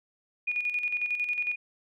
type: tone with tremolo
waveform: sine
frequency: 2452 Hz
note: D#7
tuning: 26 cents flat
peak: -25 dBFS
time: 0.47-1.56 s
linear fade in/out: 10 ms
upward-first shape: square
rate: 11 Hz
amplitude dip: 55%
effects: none